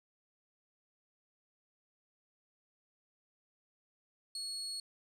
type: tone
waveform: 35% pulse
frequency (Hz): 4341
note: C#8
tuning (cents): -37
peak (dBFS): -37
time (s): 4.35-4.8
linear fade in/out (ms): 2
effects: resampled to 32000 Hz